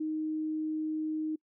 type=tone; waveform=sine; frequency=311.4 Hz; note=D#4; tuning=2 cents sharp; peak=-30 dBFS; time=0-1.36 s; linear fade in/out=10 ms; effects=noise-tail reverb RT60 0.1 s tail -26 dB re dry